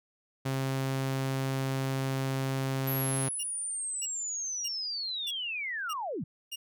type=tone; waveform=sawtooth; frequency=133.9 Hz; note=C3; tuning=40 cents sharp; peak=-25 dBFS; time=0.45-3.29 s; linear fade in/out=10 ms
type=linear sweep; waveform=sine; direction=down; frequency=11840 to 116.54 Hz; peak=-32 dBFS; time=2.87-6.24 s; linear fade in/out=5 ms
type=tone bursts; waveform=sawtooth; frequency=2825 Hz; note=F7; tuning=19 cents sharp; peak=-32 dBFS; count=6; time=3.39-6.56 s; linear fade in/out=10 ms; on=45 ms; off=580 ms
effects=none